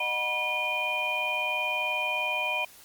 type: tone cluster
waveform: sine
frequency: 614 / 735 / 968 / 2437 / 3100 Hz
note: D#5 / F#5 / B5 / D#7 / G7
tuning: -23 / -12 / -35 / -37 / -20 cents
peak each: -36 / -37 / -34 / -28 / -37 dBFS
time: 0-2.65 s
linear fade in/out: 5 ms
effects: white hiss -52 dBFS RMS until 2.84 s + Opus 48 kbps